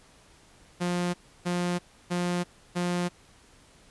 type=tone bursts; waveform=sawtooth; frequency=176.6 Hz; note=F3; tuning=20 cents sharp; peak=-22 dBFS; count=4; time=0.8-3.09 s; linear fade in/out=20 ms; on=340 ms; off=310 ms; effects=pink hiss -57 dBFS RMS until 3.9 s + resampled to 24000 Hz